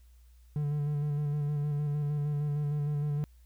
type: tone with vibrato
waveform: triangle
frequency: 146.83 Hz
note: D3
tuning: in tune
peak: -26 dBFS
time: 0.56-3.24 s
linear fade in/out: 0 ms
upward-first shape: square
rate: 6.5 Hz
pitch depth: 23 cents each way
effects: added 60 Hz sine -54 dBFS peak until 3.45 s + white hiss -71 dBFS RMS until 3.45 s